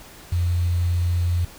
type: tone with quantisation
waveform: sine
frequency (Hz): 87.31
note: F2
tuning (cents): 0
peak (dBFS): -18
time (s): 0.32-1.45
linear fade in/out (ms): 5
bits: 7
effects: pink hiss -44 dBFS RMS until 1.58 s